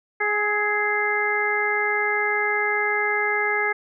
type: harmonic tone with a mistuned harmonic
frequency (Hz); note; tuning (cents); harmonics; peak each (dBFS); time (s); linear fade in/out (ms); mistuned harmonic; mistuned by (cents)
416.5; G#4; +5; 1 / 2 / 3 / 4 / 5; -27 / -28 / -30 / -25 / -24; 0.2-3.73; 10; 3; +30
effects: none